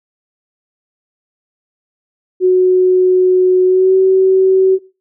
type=tone with pitch glide; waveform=sine; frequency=368.3 to 378.9 Hz; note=F#4 to F#4; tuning=-8 to +41 cents; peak=-6 dBFS; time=2.4-4.79 s; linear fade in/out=50 ms; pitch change=+49 cents; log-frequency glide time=3.65-3.95 s; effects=noise-tail reverb RT60 0.3 s tail -19 dB re dry